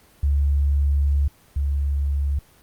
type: tone pair in turn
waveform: sine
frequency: 70.9 / 70.56 Hz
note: C#2 / C#2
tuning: +40 / +31 cents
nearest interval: unison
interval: 9 cents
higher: first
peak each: -16 / -19 dBFS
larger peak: first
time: 0.23-1.28 / 1.56-2.39 s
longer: first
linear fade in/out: 5 ms
effects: pink hiss -54 dBFS RMS until 2.62 s + Opus 24 kbps